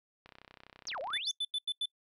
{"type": "click train", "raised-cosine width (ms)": 0.3, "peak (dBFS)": -35, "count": 30, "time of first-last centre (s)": [0.26, 1.166], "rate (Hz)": 32}
{"type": "exponential two-way sweep", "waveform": "sine", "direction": "down then up", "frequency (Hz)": [6645, 498.7, 6645], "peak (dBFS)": -36, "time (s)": [0.87, 1.31], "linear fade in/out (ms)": 0, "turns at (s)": 1}
{"type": "tone bursts", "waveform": "triangle", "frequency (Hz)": 3500, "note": "A7", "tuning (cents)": -10, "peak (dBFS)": -29, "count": 6, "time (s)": [1.13, 1.858], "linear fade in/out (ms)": 5, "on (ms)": 48, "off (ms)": 88}
{"effects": ["noise-tail reverb RT60 0.1 s tail -23 dB re dry", "resampled to 32000 Hz"]}